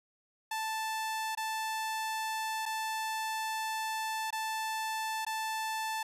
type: tone with dropouts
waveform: sawtooth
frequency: 880 Hz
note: A5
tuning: in tune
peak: -29 dBFS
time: 0.51-6.03 s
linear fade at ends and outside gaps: 5 ms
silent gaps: 1.351-1.373 / 2.656-2.66 / 4.306-4.326 / 5.25-5.265 s
effects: resampled to 32000 Hz